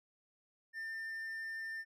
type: tone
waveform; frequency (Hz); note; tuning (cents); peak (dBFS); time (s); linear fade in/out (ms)
triangle; 1797; A6; +36; -38; 0.73-1.85; 50
effects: none